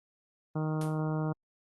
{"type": "harmonic tone", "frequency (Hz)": 155.56, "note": "D#3", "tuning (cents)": 0, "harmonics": [1, 2, 3, 4, 5, 6, 7, 8, 9], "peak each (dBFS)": [-30, -36, -40, -42, -44, -46, -47, -48, -49], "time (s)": [0.55, 1.33], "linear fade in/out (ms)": 10}
{"type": "noise with exponential decay", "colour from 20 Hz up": "white", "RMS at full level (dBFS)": -40, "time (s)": [0.81, 1.01], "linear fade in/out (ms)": 2, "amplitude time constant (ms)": 42}
{"effects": ["Opus 32 kbps"]}